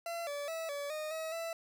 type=tone with pitch steps; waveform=40% pulse; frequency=678 / 576 / 652 / 572 / 616 / 640 / 663 Hz; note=E5 / D5 / E5 / D5 / D#5 / D#5 / E5; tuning=+49 / -34 / -19 / -46 / -17 / +49 / +10 cents; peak=-36 dBFS; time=0.06-1.53 s; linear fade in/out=2 ms; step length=210 ms; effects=none